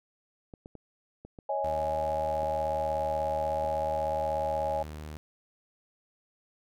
clicks, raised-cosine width 2 ms, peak -31 dBFS, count 7, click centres 0.538 / 0.659 / 0.753 / 1.25 / 1.388 / 2.431 / 3.644 s
sine chord, C# suspended second, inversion none, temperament equal with one note detuned, 554.4 / 635 / 830.6 Hz, C#5 / D#5 / G#5, 0 / +35 / 0 cents, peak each -32 / -33 / -31 dBFS, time 1.49-4.83 s, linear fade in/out 5 ms
sawtooth tone, 76.4 Hz, D#2, 31 cents flat, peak -35 dBFS, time 1.64-5.17 s, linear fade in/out 0 ms
effects none

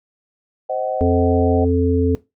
sine chord, C diminished, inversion none, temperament just, 523.3 / 627.9 / 753.5 Hz, C5 / Eb5 / Gb5, 0 / +16 / +31 cents, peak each -24 dBFS, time 0.69-1.65 s, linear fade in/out 10 ms
harmonic tone, 87.5 Hz, F2, 4 cents sharp, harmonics 1 / 3 / 5, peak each -18 / -18 / -18 dBFS, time 1.01-2.15 s, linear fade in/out 0 ms
effects noise-tail reverb RT60 0.2 s tail -18 dB re dry

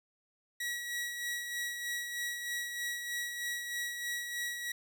sawtooth tone with tremolo, 1921 Hz, B6, 48 cents flat, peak -30 dBFS, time 0.6-4.72 s, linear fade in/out 5 ms, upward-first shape sine, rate 3.2 Hz, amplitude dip 45%, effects none

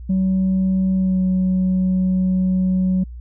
sine tone with pitch glide, 188.6 to 185.68 Hz, F#3 to F#3, +33 to +6 cents, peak -13 dBFS, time 0.09-3.04 s, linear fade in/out 10 ms, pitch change -27 cents, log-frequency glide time 0.95-1.21 s, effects tanh soft clip ceiling -13 dBFS + added 60 Hz sine -31 dBFS peak until 3.2 s

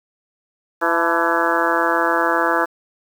harmonic tone with a mistuned harmonic, 167.4 Hz, E3, 27 cents sharp, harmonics 2 / 3 / 4 / 5 / 6 / 7 / 8 / 9 / 10, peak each -24 / -24 / -24 / -24 / -24 / -24 / -24 / -24 / -24 dBFS, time 0.81-2.66 s, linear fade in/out 20 ms, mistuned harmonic 5, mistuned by +69 cents, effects 7-bit

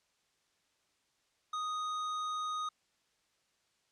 sine tone with hard clipping, 1244.5 Hz, D#6, in tune, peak -36 dBFS, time 1.53-2.69 s, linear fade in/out 5 ms, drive 11 dB, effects white hiss -75 dBFS RMS until 3.91 s + low-pass 7000 Hz 12 dB/octave

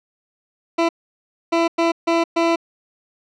20% pulse tone bursts at uneven times, 334.4 Hz, E4, 25 cents sharp, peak -10 dBFS, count 5, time 0.78-0.89 / 1.52-1.68 / 1.78-1.92 / 2.07-2.24 / 2.36-2.56 s, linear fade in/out 10 ms, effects low-pass 4000 Hz 12 dB/octave

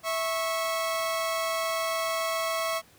sawtooth tone pair together, 654.6 / 1100 Hz, E5 / C#6, -12 / -14 cents, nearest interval major sixth, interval 898 cents, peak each -25 / -27 dBFS, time 0.03-2.82 s, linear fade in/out 50 ms, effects pink hiss -57 dBFS RMS until 2.98 s + high-pass 80 Hz 12 dB/octave

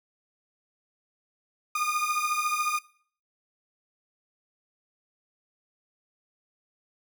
30% pulse beating tone pair, 1215 / 1229 Hz, D#6 / D#6, -42 / -22 cents, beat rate 14 Hz, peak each -26 dBFS, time 1.75-2.79 s, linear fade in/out 5 ms, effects noise-tail reverb RT60 0.5 s tail -20 dB re dry

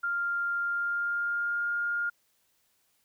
sine tone with pitch glide, 1396.9 to 1413.1 Hz, F6 to F6, 0 to +20 cents, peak -27 dBFS, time 0.03-2.1 s, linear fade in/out 10 ms, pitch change +20 cents, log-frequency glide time 0.61-1.7 s, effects white hiss -71 dBFS RMS until 3.04 s

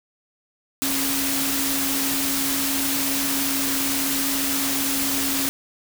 sine tone in noise, 274.3 Hz, C#4, 18 cents flat, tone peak -27 dBFS, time 0.82-5.49 s, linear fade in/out 0 ms, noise white, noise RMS -24 dBFS, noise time 0.82-5.49 s, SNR -6 dB, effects none

